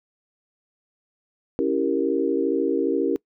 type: chord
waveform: sine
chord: C# diminished seventh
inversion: none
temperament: equal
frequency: 277.2 / 329.6 / 392 / 466.2 Hz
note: C#4 / E4 / G4 / Bb4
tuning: 0 / 0 / 0 / 0 cents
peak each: -25 dBFS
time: 1.59-3.16 s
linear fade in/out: 0 ms
effects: noise-tail reverb RT60 0.1 s tail -24 dB re dry